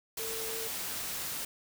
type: tone in noise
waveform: sine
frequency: 449 Hz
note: A4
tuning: 35 cents sharp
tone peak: -40 dBFS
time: 0.19-0.68 s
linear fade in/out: 5 ms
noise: white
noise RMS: -37 dBFS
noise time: 0.17-1.45 s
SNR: -6 dB
effects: none